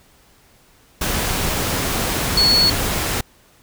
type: tone in noise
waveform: sine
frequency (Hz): 4386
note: C#8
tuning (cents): -19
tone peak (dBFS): -12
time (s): 2.37-2.7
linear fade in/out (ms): 5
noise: pink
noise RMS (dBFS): -21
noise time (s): 1.01-3.21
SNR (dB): +6
effects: pink hiss -53 dBFS RMS until 3.62 s